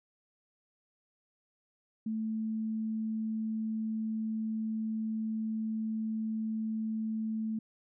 sine tone, 220 Hz, A3, in tune, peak -31 dBFS, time 2.06-7.59 s, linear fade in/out 5 ms, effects none

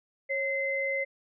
sine tone pair together, 546.2 / 2062 Hz, C#5 / C7, -26 / -26 cents, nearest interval octave + major seventh, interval 2300 cents, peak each -31 / -29 dBFS, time 0.29-1.05 s, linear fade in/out 20 ms, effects none

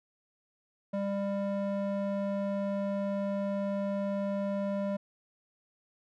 square tone with band-pass filter, 199 Hz, G3, 26 cents sharp, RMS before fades -32 dBFS, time 0.93-4.97 s, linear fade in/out 10 ms, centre 450 Hz, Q 2.3, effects none

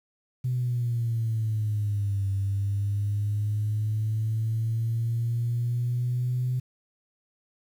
sine exponential two-way sweep, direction down then up, 126.8 to 97.7 to 126.8 Hz, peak -23 dBFS, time 0.44-6.6 s, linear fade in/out 10 ms, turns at 2.29 s, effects tanh soft clip ceiling -19 dBFS + 9-bit

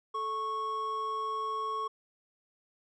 triangle tone pair together, 437.3 / 1102 Hz, A4 / C#6, -11 / -11 cents, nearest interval octave + major third, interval 1600 cents, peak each -38 / -30 dBFS, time 0.14-1.88 s, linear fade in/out 10 ms, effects resampled to 22050 Hz

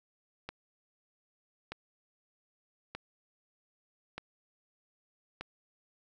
click train, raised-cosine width 0.3 ms, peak -23 dBFS, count 5, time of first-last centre 0.49-5.41 s, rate 0.813 Hz, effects none

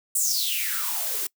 blue noise with high-pass filter sweep, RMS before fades -26 dBFS, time 0.15-1.27 s, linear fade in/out 5 ms, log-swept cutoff 8700 to 320 Hz, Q 7.2, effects noise-tail reverb RT60 0.1 s tail -24 dB re dry

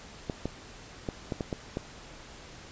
clicks, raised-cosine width 2 ms, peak -17 dBFS, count 7, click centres 0.298 / 0.456 / 1.088 / 1.322 / 1.408 / 1.528 / 1.771 s, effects pink hiss -48 dBFS RMS until 2.71 s + resampled to 16000 Hz

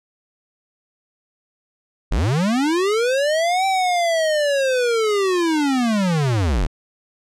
square linear two-way sweep, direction up then down, 33.06 to 778 to 33.06 Hz, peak -17 dBFS, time 2.11-6.67 s, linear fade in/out 10 ms, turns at 3.66 s, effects low-pass 8000 Hz 12 dB/octave

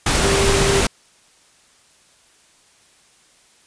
sine tone in noise, 394 Hz, G4, 9 cents sharp, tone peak -18 dBFS, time 0.24-0.81 s, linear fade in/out 5 ms, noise pink, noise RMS -17 dBFS, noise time 0.06-0.87 s, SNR -4 dB, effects white hiss -54 dBFS RMS until 3.66 s + resampled to 22050 Hz

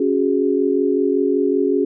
sine chord, C# suspended fourth, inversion none, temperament equal, 277.2 / 370 / 415.3 Hz, C#4 / F#4 / G#4, 0 / 0 / 0 cents, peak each -19 dBFS, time 0-1.85 s, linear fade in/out 5 ms, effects none

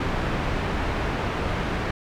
pink low-pass noise, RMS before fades -26 dBFS, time 0-1.91 s, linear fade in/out 5 ms, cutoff 2200 Hz, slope 12 dB/octave, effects none

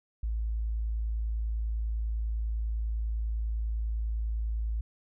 sine tone, 55 Hz, A1, in tune, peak -28 dBFS, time 0.23-4.81 s, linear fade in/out 5 ms, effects none

